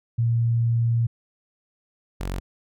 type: tone pair in turn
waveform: sine / sawtooth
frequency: 116.54 / 46.25 Hz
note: A#2 / F#1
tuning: 0 / 0 cents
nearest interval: octave + major third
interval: 1600 cents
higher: first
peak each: -18 / -23 dBFS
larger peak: first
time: 0.18-1.07 / 2.2-2.4 s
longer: first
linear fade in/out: 10 ms
effects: none